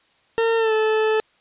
40% pulse tone with pitch glide, 455.6 to 435.8 Hz, A#4 to A4, -40 to -17 cents, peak -16 dBFS, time 0.38-1.2 s, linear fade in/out 0 ms, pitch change -77 cents, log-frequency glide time 0.57-0.73 s, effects white hiss -60 dBFS RMS until 1.4 s + resampled to 8000 Hz

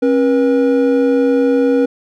triangle tone pair together, 270.7 / 482.4 Hz, C#4 / B4, -41 / -41 cents, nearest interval minor seventh, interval 1000 cents, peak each -11 dBFS, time 0.02-1.86 s, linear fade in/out 10 ms, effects none

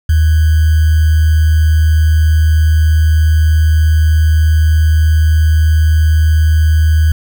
sine tone with sample-and-hold, 78.4 Hz, D#2, 14 cents sharp, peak -6 dBFS, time 0.09-7.12 s, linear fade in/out 5 ms, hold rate 1575 Hz, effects none

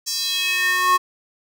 square tone with high-pass filter sweep, 365.1 Hz, F#4, 23 cents flat, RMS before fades -20 dBFS, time 0.06-0.98 s, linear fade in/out 20 ms, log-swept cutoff 5900 to 1000 Hz, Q 3.5, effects none

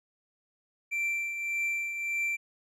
triangle tone with tremolo, 2349 Hz, D7, in tune, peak -25 dBFS, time 0.91-2.37 s, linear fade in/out 20 ms, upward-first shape triangle, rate 1.7 Hz, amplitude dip 55%, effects resampled to 32000 Hz

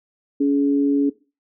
sine tone pair together, 281.9 / 422.4 Hz, C#4 / G#4, +29 / +29 cents, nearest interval perfect fifth, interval 700 cents, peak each -15 / -24 dBFS, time 0.4-1.1 s, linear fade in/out 10 ms, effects noise-tail reverb RT60 0.3 s tail -18 dB re dry

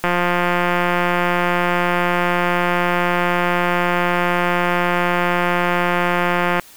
click train, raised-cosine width 0.5 ms, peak -3 dBFS, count 1155, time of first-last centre 0.04-6.597 s, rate 176 Hz, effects white hiss -44 dBFS RMS until 6.76 s

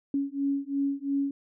sine beating tone pair, 277.2 / 280.1 Hz, C#4 / C#4, 0 / +18 cents, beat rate 2.9 Hz, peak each -29 dBFS, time 0.14-1.31 s, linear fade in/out 2 ms, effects none

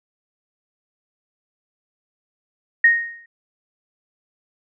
sine tone with exponential decay, 1862 Hz, A#6, 2 cents flat, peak -7 dBFS, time 2.84-3.26 s, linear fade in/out 5 ms, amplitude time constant 90 ms, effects none

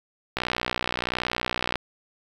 click train, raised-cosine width 0.3 ms, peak -9 dBFS, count 86, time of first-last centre 0.37-1.757 s, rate 61.3 Hz, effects 7-bit

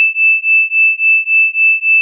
sine beating tone pair, 2637 / 2640.6 Hz, E7 / E7, 0 / +2 cents, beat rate 3.6 Hz, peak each -11 dBFS, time 0-2.01 s, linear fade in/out 0 ms, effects none

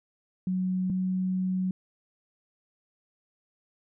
sine tone pair in turn, 185 / 185.73 Hz, F#3 / F#3, 0 / +7 cents, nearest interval unison, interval 7 cents, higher second, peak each -25 / -25 dBFS, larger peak neither, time 0.47-0.9 / 0.9-1.71 s, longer second, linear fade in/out 2 ms, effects none

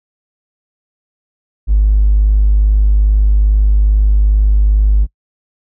triangle tone, 51.2 Hz, G#1, 24 cents flat, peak -3 dBFS, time 1.67-5.07 s, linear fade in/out 50 ms, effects noise-tail reverb RT60 0.1 s tail -24 dB re dry + tanh soft clip ceiling -4 dBFS

